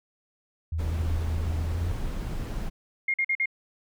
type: tone with pitch glide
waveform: sine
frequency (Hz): 81.2 to 86.03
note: E2 to F2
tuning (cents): -26 to -26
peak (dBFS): -26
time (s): 0.72-1.92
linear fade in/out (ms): 5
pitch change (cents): +100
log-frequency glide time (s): 1.7-1.78
type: noise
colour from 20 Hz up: brown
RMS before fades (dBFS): -32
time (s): 0.78-2.7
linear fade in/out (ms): 20
type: tone bursts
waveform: sine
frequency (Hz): 2131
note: C7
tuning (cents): +31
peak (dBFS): -22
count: 4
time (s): 3.08-3.458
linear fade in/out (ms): 5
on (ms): 60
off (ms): 46
effects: none